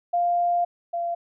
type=tone pair in turn; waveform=sine; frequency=698.5 / 687.3 Hz; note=F5 / F5; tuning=0 / -28 cents; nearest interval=unison; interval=28 cents; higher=first; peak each=-19 / -24 dBFS; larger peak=first; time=0.13-0.65 / 0.93-1.15 s; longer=first; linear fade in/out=10 ms; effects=none